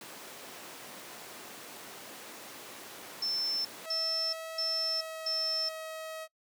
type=noise; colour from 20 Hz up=pink; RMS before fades=-45 dBFS; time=0.01-3.86 s; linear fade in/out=2 ms
type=tone bursts; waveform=sine; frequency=5320 Hz; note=E8; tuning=15 cents sharp; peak=-29 dBFS; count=4; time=3.22-5.69 s; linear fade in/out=5 ms; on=430 ms; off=250 ms
type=tone with pitch glide; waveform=sawtooth; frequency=647 to 637.4 Hz; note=E5 to D#5; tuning=-32 to +42 cents; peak=-35 dBFS; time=3.83-6.28 s; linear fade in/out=50 ms; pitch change=-26 cents; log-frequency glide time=4.66-5.5 s
effects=noise-tail reverb RT60 0.1 s tail -23 dB re dry + high-pass 300 Hz 12 dB/octave